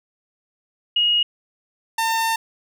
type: tone pair in turn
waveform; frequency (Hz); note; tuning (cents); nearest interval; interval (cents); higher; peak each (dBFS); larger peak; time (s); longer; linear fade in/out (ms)
sine / sawtooth; 2879 / 903.4; F#7 / A5; -48 / +45; octave + minor sixth; 2007; first; -15; neither; 0.96-1.23 / 1.98-2.36; second; 5
effects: none